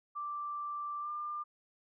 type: tone with pitch glide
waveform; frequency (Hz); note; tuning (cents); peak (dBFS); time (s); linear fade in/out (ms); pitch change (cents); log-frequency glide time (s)
sine; 1174.7 to 1196.6; D6 to D6; 0 to +32; -36; 0.15-1.44; 20; +32; 1.01-1.09
effects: none